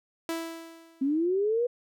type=tone with exponential decay; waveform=sawtooth; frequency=329.6 Hz; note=E4; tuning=in tune; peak=-24 dBFS; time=0.29-1.26 s; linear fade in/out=1 ms; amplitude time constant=210 ms
type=linear sweep; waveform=sine; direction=up; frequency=260.2 to 493.9 Hz; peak=-23 dBFS; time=1.01-1.67 s; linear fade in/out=10 ms
effects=none